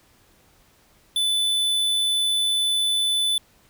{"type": "tone", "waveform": "square", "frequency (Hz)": 3498, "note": "A7", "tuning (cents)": -11, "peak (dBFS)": -20, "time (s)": [1.16, 3.38], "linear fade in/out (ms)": 2, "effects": ["pink hiss -58 dBFS RMS until 3.69 s"]}